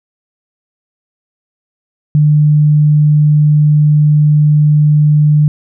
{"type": "tone", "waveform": "sine", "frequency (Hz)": 150, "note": "D3", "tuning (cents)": 37, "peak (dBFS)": -5, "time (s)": [2.15, 5.48], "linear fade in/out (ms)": 0, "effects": []}